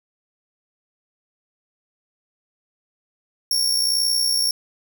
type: tone with amplitude modulation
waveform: sawtooth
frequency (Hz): 5500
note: F8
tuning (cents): -27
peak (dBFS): -13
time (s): 3.51-4.51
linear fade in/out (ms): 2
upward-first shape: sine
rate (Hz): 61.5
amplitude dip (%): 50
effects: none